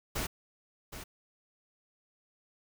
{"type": "noise with echo", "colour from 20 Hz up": "pink", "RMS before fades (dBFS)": -34, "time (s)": [0.15, 0.27], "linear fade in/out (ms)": 10, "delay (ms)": 770, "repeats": 1, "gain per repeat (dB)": -10, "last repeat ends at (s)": 1.04, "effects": []}